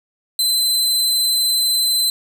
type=tone; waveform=sawtooth; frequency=4056 Hz; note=B7; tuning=45 cents sharp; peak=-12 dBFS; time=0.39-2.1 s; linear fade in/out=2 ms; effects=none

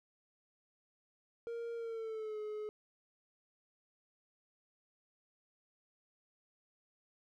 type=tone with pitch glide; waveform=triangle; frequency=466.2 to 425 Hz; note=A#4 to G#4; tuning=0 to +40 cents; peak=-37 dBFS; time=1.47-2.69 s; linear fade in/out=0 ms; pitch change=-160 cents; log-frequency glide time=1.75-2.39 s; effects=none

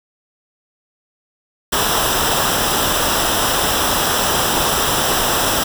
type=noise with comb filter; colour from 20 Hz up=pink; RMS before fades=-17 dBFS; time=1.72-5.64 s; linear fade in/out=10 ms; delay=0.45 ms; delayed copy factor=-0.65; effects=none

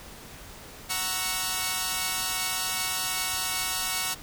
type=chord; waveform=5% pulse; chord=F# dominant seventh; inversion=none; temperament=equal; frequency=740 / 932.3 / 1108.7 / 1318.5 Hz; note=F#5 / A#5 / C#6 / E6; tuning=0 / 0 / 0 / 0 cents; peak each=-21 dBFS; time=0.89-4.15 s; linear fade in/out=20 ms; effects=pink hiss -45 dBFS RMS until 4.22 s

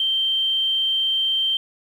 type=tone; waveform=sine; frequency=3136 Hz; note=G7; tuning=in tune; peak=-18 dBFS; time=0-1.57 s; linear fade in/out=2 ms; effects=8-bit

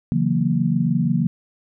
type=chord; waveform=sine; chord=F# dominant seventh; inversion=second; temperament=equal; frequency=138.59 / 164.81 / 185 / 233.1 Hz; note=C#3 / E3 / F#3 / A#3; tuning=0 / 0 / 0 / 0 cents; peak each=-23 / -21 / -23 / -22 dBFS; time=0.12-1.27 s; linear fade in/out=0 ms; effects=none

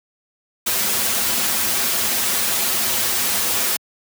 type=noise with comb filter; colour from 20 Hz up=white; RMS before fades=-20 dBFS; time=0.66-3.77 s; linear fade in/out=10 ms; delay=6.7 ms; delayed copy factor=-0.8; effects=high-pass 100 Hz 12 dB/octave

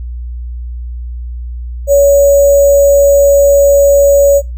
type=tone with sample-and-hold; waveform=sine; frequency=563 Hz; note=C#5; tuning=27 cents sharp; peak=-3 dBFS; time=1.87-4.42 s; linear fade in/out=50 ms; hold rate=7350 Hz; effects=noise-tail reverb RT60 0.2 s tail -19 dB re dry + added 60 Hz sine -19 dBFS peak until 4.57 s

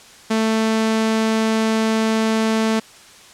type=tone; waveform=sawtooth; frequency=221.3 Hz; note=A3; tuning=10 cents sharp; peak=-12 dBFS; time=0.3-2.8 s; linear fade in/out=10 ms; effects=white hiss -44 dBFS RMS until 3.33 s + low-pass 8000 Hz 12 dB/octave

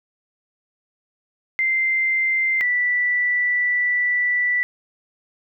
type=tone pair in turn; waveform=sine; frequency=2085 / 1968 Hz; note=C7 / B6; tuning=-7 / -7 cents; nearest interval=minor second; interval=100 cents; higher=first; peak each=-17 dBFS; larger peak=neither; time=1.59-2.61 / 2.61-4.63 s; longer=second; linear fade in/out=0 ms; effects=none

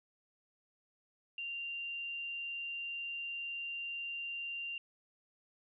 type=tone with frequency modulation; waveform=sine; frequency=2779 Hz; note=F7; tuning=9 cents flat; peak=-38 dBFS; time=1.38-4.78 s; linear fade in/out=2 ms; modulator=29.9 Hz; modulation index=0.22; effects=none

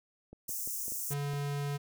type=clicks; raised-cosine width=2 ms; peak=-35 dBFS; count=7; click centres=0.33 / 0.493 / 0.675 / 0.881 / 0.921 / 1.108 / 1.335 s
type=high-pass noise; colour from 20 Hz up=white; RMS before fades=-37 dBFS; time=0.48-1.14 s; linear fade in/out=10 ms; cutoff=5800 Hz; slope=48 dB/octave
type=tone; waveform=square; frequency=143 Hz; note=D3; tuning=46 cents flat; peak=-33 dBFS; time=1.1-1.78 s; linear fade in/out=20 ms
effects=none

